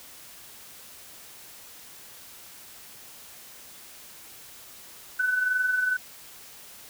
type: tone with amplitude modulation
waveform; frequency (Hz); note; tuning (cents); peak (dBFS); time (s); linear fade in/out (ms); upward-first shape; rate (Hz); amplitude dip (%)
sine; 1502; F#6; +26; -20; 5.19-5.97; 10; sine; 22.1; 50
effects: white hiss -47 dBFS RMS until 6.89 s